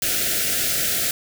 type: band-stop noise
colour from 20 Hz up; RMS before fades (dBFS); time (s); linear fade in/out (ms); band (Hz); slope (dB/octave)
white; -22; 0.02-1.11; 2; 730 to 1300; 96
effects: none